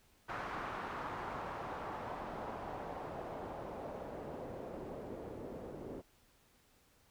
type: noise with low-pass filter sweep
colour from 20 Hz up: white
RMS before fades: -44 dBFS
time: 0.28-6.02 s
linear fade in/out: 20 ms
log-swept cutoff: 1300 to 420 Hz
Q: 1.6
effects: pink hiss -69 dBFS RMS until 7.1 s